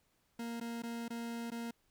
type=tone with dropouts; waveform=40% pulse; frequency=233.1 Hz; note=A#3; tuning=in tune; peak=-38 dBFS; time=0.39-1.71 s; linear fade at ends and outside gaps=5 ms; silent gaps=0.601-0.61 / 0.822-0.834 / 1.082-1.103 / 1.504-1.517 s; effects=pink hiss -75 dBFS RMS until 1.9 s